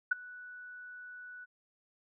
sine tone with ADSR envelope, 1480 Hz, F#6, in tune, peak -22 dBFS, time 0.11-1.46 s, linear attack 9 ms, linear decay 14 ms, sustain -23 dB, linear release 27 ms, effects none

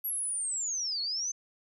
sine linear two-way sweep, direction down then up, 11710 to 4278 to 6310 Hz, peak -30 dBFS, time 0.04-1.32 s, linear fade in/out 10 ms, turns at 1.01 s, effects none

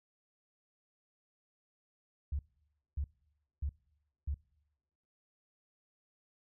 sine tone bursts, 71.3 Hz, C#2, 49 cents sharp, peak -32 dBFS, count 4, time 2.32-4.344 s, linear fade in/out 5 ms, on 71 ms, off 580 ms, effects noise-tail reverb RT60 1.0 s tail -24 dB re dry

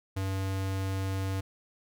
square tone, 96.1 Hz, G2, 34 cents flat, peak -30 dBFS, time 0.16-1.41 s, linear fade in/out 10 ms, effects none

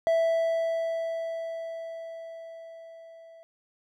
triangle tone with level ramp, 659.3 Hz, E5, in tune, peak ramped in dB -18 to -46 dBFS, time 0.07-3.43 s, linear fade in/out 0 ms, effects none

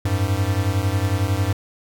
square beating tone pair, 92.5 / 103.5 Hz, F#2 / G#2, 0 / -5 cents, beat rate 11 Hz, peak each -22 dBFS, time 0.05-1.53 s, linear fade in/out 5 ms, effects none

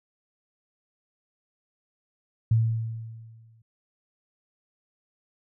sine tone with exponential decay, 113 Hz, A2, 47 cents sharp, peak -16 dBFS, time 2.51-3.62 s, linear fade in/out 5 ms, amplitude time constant 240 ms, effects none

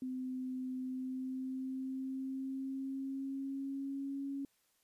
sine tone with pitch glide, 256.8 to 276.8 Hz, C4 to C#4, -32 to -2 cents, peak -37 dBFS, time 0.02-4.45 s, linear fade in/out 2 ms, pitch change +130 cents, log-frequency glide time 0.78-4.26 s, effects white hiss -75 dBFS RMS until 4.83 s + resampled to 32000 Hz

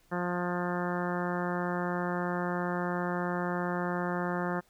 harmonic tone, 177 Hz, F3, 23 cents sharp, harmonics 1 / 2 / 3 / 4 / 5 / 6 / 7 / 8 / 9 / 10, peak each -33 / -36 / -38 / -39 / -40 / -41 / -41 / -42 / -43 / -43 dBFS, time 0.11-4.61 s, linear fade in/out 20 ms, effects pink hiss -66 dBFS RMS until 4.69 s

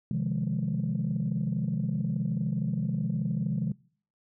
sine chord, F minor seventh, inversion second, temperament equal, 130.81 / 155.56 / 174.61 / 207.7 Hz, C3 / Eb3 / F3 / Ab3, 0 / 0 / 0 / 0 cents, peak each -31 dBFS, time 0.11-3.72 s, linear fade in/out 2 ms, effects noise-tail reverb RT60 0.5 s tail -24 dB re dry + tanh soft clip ceiling -20 dBFS

